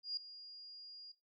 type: tone with ADSR envelope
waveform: sine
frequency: 4840 Hz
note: D#8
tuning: 49 cents flat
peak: -34 dBFS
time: 0.03-1.12 s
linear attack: 140 ms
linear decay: 4 ms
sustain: -15 dB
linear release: 6 ms
effects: noise-tail reverb RT60 0.2 s tail -18 dB re dry